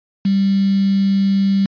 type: tone with quantisation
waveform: sine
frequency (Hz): 196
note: G3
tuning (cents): 0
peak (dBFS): -12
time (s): 0.25-1.66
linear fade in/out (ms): 5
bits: 5
effects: resampled to 11025 Hz